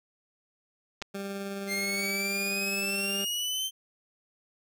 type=clicks; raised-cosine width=0.2 ms; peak=-19 dBFS; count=2; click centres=1.018 / 1.023 s
type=tone with tremolo; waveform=20% pulse; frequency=197.8 Hz; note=G3; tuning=16 cents sharp; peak=-28 dBFS; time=1.14-3.25 s; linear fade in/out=10 ms; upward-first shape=triangle; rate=19 Hz; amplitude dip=25%
type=exponential sweep; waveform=sawtooth; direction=up; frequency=2093 to 3128 Hz; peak=-26 dBFS; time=1.67-3.71 s; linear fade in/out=50 ms
effects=none